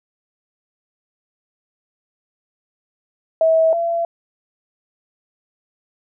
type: tone pair in turn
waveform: sine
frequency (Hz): 647 / 676.5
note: E5 / E5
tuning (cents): -32 / +45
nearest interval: minor second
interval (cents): 77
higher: second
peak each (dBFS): -11 / -17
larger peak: first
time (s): 3.41-3.73 / 3.73-4.05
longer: neither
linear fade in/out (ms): 2
effects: none